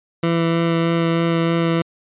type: tone with vibrato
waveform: 20% pulse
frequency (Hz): 166.8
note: E3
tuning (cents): +21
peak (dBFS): -11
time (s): 0.23-1.82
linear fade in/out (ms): 5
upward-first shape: sine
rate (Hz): 3.2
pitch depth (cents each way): 10
effects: resampled to 8000 Hz